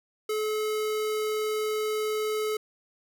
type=tone; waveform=square; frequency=429.6 Hz; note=A4; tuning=41 cents flat; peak=-27 dBFS; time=0.29-2.57 s; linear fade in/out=5 ms; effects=none